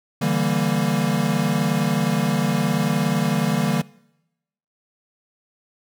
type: chord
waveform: square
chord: E half-diminished seventh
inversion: third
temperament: equal with one note detuned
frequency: 145.57 / 164.81 / 196 / 233.1 Hz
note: D3 / E3 / G3 / Bb3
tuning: -15 / 0 / 0 / 0 cents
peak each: -25 dBFS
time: 0.21-3.82 s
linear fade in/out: 10 ms
effects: noise-tail reverb RT60 0.9 s tail -23 dB re dry